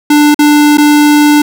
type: tone with dropouts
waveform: square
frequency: 295.7 Hz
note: D4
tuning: 12 cents sharp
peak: -4 dBFS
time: 0.1-1.42 s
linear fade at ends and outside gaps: 5 ms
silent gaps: 0.345-0.39 / 0.773-0.781 s
effects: none